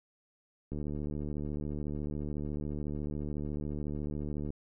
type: click train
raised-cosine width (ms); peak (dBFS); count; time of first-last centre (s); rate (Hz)
3; -25; 281; 0.72-4.504; 74
effects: none